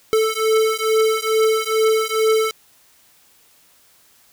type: beating tone pair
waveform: square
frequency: 438.6 / 440.9 Hz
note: A4 / A4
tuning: -6 / +4 cents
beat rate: 2.3 Hz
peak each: -19 dBFS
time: 0.13-2.51 s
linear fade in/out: 0 ms
effects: white hiss -54 dBFS RMS until 4.32 s